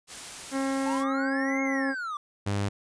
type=noise; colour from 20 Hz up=white; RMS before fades=-40 dBFS; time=0.07-1.05 s; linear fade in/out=50 ms
type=harmonic tone; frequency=270 Hz; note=C#4; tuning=45 cents flat; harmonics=1 / 2 / 3 / 4 / 5 / 6 / 7 / 8; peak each=-27 / -33 / -37 / -39 / -41 / -43 / -44 / -45 dBFS; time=0.51-1.95 s; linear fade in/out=50 ms
type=linear two-way sweep; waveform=triangle; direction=up then down; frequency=839 to 2175 to 1151 Hz; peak=-29 dBFS; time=0.86-2.17 s; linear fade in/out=2 ms; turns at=1.62 s
type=tone; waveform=sawtooth; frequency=100.8 Hz; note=G2; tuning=49 cents sharp; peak=-22 dBFS; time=2.46-2.69 s; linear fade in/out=10 ms
effects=resampled to 22050 Hz